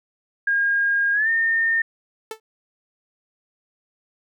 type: tone with pitch glide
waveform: sine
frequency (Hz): 1622 to 1820.6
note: G#6 to A#6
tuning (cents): -41 to -41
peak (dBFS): -17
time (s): 0.47-1.82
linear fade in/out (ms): 5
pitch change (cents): +200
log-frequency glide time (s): 1.13-1.29
type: tone with exponential decay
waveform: sawtooth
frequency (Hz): 440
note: A4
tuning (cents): 0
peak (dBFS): -22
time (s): 2.31-2.4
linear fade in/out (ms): 2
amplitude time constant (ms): 19
effects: none